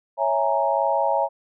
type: chord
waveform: sine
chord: A# half-diminished seventh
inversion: first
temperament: equal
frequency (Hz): 554.4 / 659.3 / 830.6 / 932.3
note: C#5 / E5 / G#5 / A#5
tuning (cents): 0 / 0 / 0 / 0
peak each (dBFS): -24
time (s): 0.17-1.29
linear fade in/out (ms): 50
effects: none